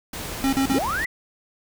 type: noise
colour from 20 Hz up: pink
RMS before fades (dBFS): -32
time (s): 0.13-1.05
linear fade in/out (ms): 5
type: tone bursts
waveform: square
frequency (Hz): 269.9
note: C#4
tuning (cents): -46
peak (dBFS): -19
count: 3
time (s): 0.44-0.785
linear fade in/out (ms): 0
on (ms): 87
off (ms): 42
type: linear sweep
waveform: sine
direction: up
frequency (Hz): 147.7 to 2036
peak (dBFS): -23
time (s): 0.71-1.06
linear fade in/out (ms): 5
effects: none